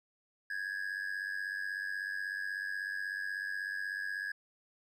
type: tone with amplitude modulation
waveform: triangle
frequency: 1661.2 Hz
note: G#6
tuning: in tune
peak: -30 dBFS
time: 0.5-4.32 s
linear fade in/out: 5 ms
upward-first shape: sine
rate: 96.3 Hz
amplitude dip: 80%
effects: none